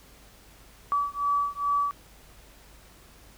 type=beating tone pair; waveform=sine; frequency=1146 / 1148.4 Hz; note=D6 / D6; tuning=-43 / -39 cents; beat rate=2.4 Hz; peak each=-27 dBFS; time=0.92-1.91 s; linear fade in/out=0 ms; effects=added 50 Hz sine -55 dBFS peak until 3.37 s + pink hiss -54 dBFS RMS until 3.37 s